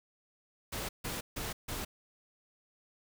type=noise bursts; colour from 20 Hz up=pink; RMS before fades=-38 dBFS; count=4; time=0.72-1.85 s; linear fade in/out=10 ms; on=170 ms; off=150 ms; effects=none